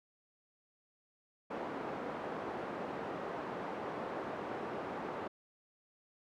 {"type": "band-pass noise", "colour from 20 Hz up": "pink", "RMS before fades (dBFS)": -41, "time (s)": [1.5, 5.28], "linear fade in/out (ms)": 10, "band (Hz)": [300, 1100], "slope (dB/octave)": 12, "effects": []}